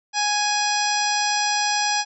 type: harmonic tone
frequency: 830.6 Hz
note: G#5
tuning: in tune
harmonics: 1 / 2 / 3 / 4 / 5 / 6 / 7 / 9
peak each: -23 / -28 / -29 / -32 / -32 / -27 / -27 / -34 dBFS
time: 0.13-2.05 s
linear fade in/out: 50 ms
effects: none